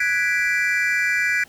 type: chord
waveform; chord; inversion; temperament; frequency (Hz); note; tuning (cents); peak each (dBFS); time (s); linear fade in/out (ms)
triangle; G# half-diminished seventh; third; equal; 1480 / 1661.2 / 1975.5 / 2349; F#6 / G#6 / B6 / D7; 0 / 0 / 0 / 0; -24 / -22 / -21 / -22; 0-1.44; 5
effects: pink hiss -50 dBFS RMS until 1.48 s